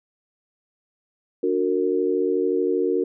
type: chord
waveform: sine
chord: D augmented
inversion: none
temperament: just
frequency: 293.7 / 367.1 / 458.9 Hz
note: D4 / F#4 / A#4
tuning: 0 / -14 / -27 cents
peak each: -26 / -22 / -23 dBFS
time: 1.43-3.04 s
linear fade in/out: 5 ms
effects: none